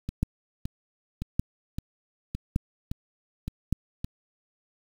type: two click trains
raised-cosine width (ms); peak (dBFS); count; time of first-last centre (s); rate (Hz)
5; -19 / -11; 8 / 4; 0.09-4.045 / 0.23-3.727; 1.77 / 0.858
effects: 7-bit